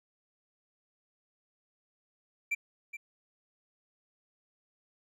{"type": "tone with echo", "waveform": "triangle", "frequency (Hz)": 2349, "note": "D7", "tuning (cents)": 0, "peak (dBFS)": -26, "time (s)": [2.51, 2.55], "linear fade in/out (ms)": 10, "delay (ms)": 420, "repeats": 1, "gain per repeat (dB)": -11, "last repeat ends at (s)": 2.97, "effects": []}